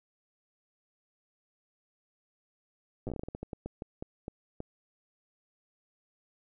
slowing click train, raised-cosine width 2 ms, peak -24 dBFS, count 18, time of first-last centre 3.07-4.604 s, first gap 8 ms, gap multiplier 1.26, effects none

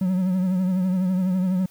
triangle tone with vibrato, 185 Hz, F#3, in tune, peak -17 dBFS, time 0.01-1.66 s, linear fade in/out 5 ms, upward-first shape triangle, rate 12 Hz, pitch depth 64 cents each way, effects white hiss -55 dBFS RMS until 1.7 s

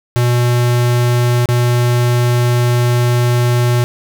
square tone with dropouts, 121.5 Hz, B2, 28 cents flat, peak -11 dBFS, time 0.16-3.84 s, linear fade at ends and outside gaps 0 ms, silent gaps 1.457-1.488 s, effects none

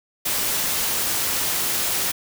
white noise, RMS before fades -23 dBFS, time 0.25-2.12 s, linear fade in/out 10 ms, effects none

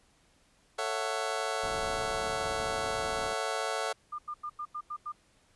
25% pulse chord, F# minor seventh, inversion first, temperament just, 444 / 555 / 666 / 740 Hz, A4 / C#5 / E5 / F#5, +16 / +2 / +18 / 0 cents, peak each -33 dBFS, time 0.78-3.93 s, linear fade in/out 10 ms
pink low-pass noise, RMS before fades -43 dBFS, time 1.63-3.34 s, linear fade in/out 5 ms, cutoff 1500 Hz, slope 96 dB/octave
sine tone bursts, 1205 Hz, D6, 44 cents sharp, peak -34 dBFS, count 7, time 4.12-5.122 s, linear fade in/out 10 ms, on 66 ms, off 90 ms
effects pink hiss -66 dBFS RMS until 5.55 s + resampled to 24000 Hz

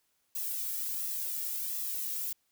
violet noise with flanger, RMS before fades -35 dBFS, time 0.35-2.33 s, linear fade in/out 5 ms, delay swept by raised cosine 1.3 to 1.97 ms, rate 1.4 Hz, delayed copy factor -0.85, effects white hiss -75 dBFS RMS until 2.51 s

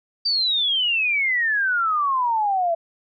sine exponential sweep, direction down, 4699 to 657 Hz, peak -18 dBFS, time 0.25-2.75 s, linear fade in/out 10 ms, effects none

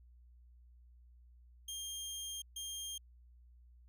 20% pulse tone bursts at uneven times, 3206 Hz, G7, 38 cents sharp, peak -36 dBFS, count 2, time 1.68-2.42 / 2.56-2.98 s, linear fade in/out 5 ms, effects added 60 Hz sine -58 dBFS peak until 3.88 s

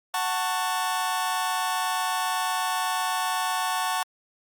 sawtooth chord, F# minor, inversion none, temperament just, 740 / 888 / 1110 Hz, F#5 / A5 / C#6, 0 / +16 / +2 cents, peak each -25 dBFS, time 0.14-4.03 s, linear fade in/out 2 ms, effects Opus 48 kbps

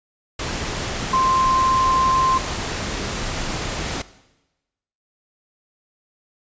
sine tone in noise, 1046.5 Hz, C6, in tune, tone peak -15 dBFS, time 1.13-2.38 s, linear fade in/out 5 ms, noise pink, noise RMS -26 dBFS, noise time 0.39-4.02 s, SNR +8 dB, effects noise-tail reverb RT60 1.0 s tail -17 dB re dry + resampled to 16000 Hz

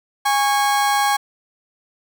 35% pulse tone pair together, 821 / 1105.8 Hz, G#5 / C#6, -20 / -5 cents, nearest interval perfect fourth, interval 515 cents, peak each -15 / -20 dBFS, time 0.25-1.17 s, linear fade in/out 10 ms, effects none

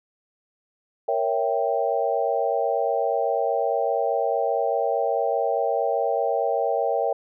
sine chord, A# diminished seventh, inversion none, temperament equal, 466.2 / 554.4 / 659.3 / 784 Hz, A#4 / C#5 / E5 / G5, 0 / 0 / 0 / 0 cents, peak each -26 dBFS, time 1.08-7.13 s, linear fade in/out 5 ms, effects none

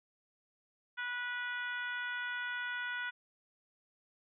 harmonic tone, 489.5 Hz, B4, 15 cents flat, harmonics 2 / 3 / 4 / 5 / 6 / 7, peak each -47 / -37 / -44 / -49 / -52 / -50 dBFS, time 0.97-3.11 s, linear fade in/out 20 ms, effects none

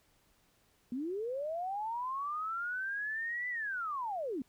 sine linear two-way sweep, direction up then down, 233.1 to 2000 to 233.1 Hz, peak -34 dBFS, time 0.92-4.42 s, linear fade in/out 2 ms, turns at 3.49 s, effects pink hiss -70 dBFS RMS until 4.48 s

